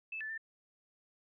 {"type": "tone with pitch steps", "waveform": "sine", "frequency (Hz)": [2624, 1748, 1787], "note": ["E7", "A6", "A6"], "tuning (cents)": [-9, -12, 26], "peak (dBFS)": -38, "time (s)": [0.12, 0.378], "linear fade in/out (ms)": 5, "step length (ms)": 86, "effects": []}